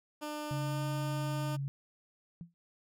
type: tone with pitch glide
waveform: 15% pulse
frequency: 300 to 303.5 Hz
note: D4 to D#4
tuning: +37 to -43 cents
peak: -31 dBFS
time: 0.21-1.57 s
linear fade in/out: 20 ms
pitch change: +20 cents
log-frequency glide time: 0.56-0.84 s
type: tone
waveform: sine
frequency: 138.59 Hz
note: C#3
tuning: in tune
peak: -33 dBFS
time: 0.51-1.68 s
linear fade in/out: 0 ms
type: tone with exponential decay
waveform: sine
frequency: 170 Hz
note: F3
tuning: 46 cents flat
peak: -38 dBFS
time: 2.41-2.54 s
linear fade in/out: 0 ms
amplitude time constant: 27 ms
effects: none